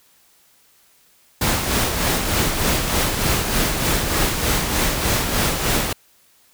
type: noise with tremolo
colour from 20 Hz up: pink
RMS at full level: -18 dBFS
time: 1.41-5.93 s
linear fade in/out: 5 ms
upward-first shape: sine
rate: 3.3 Hz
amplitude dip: 45%
effects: white hiss -56 dBFS RMS until 6.53 s